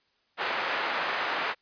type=band-pass noise; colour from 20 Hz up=pink; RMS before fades=-30 dBFS; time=0.37-1.55 s; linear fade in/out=50 ms; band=790 to 2400 Hz; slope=12 dB/octave; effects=white hiss -70 dBFS RMS until 1.61 s + resampled to 11025 Hz